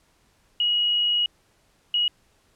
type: tone bursts at uneven times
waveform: sine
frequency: 2900 Hz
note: F#7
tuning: 35 cents flat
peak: -19 dBFS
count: 2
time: 0.6-1.26 / 1.94-2.08 s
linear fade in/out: 2 ms
effects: pink hiss -63 dBFS RMS until 2.55 s + low-pass 11000 Hz 12 dB/octave